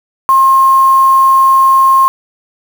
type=tone with quantisation; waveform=sine; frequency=1068 Hz; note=C6; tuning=35 cents sharp; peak=-4 dBFS; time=0.29-2.08 s; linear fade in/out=0 ms; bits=4; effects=none